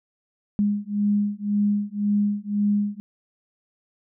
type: beating tone pair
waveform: sine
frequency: 204.6 / 206.5 Hz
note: G#3 / G#3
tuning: -26 / -10 cents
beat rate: 1.9 Hz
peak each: -23 dBFS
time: 0.59-3 s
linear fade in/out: 0 ms
effects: none